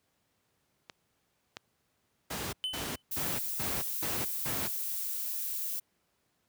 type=clicks; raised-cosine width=0.2 ms; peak=-26 / -22 / -25 dBFS; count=3; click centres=0.898 / 1.569 / 2.859 s
type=noise bursts; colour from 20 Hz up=pink; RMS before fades=-36 dBFS; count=6; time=2.3-4.68 s; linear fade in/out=10 ms; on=230 ms; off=200 ms
type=tone with exponential decay; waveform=triangle; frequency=3033 Hz; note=F#7; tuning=42 cents sharp; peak=-27 dBFS; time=2.64-3.02 s; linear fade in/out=0 ms; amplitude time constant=82 ms
type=noise; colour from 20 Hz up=violet; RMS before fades=-35 dBFS; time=3.11-5.8 s; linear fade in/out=10 ms
effects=pink hiss -75 dBFS RMS until 6.48 s + high-pass 80 Hz 12 dB/octave